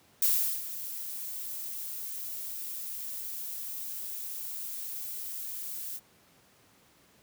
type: noise with ADSR envelope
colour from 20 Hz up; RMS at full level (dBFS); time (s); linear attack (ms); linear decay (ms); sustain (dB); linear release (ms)
violet; -24; 0.22-6; 4; 390; -14; 40
effects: pink hiss -62 dBFS RMS until 7.22 s + high-pass 100 Hz 12 dB/octave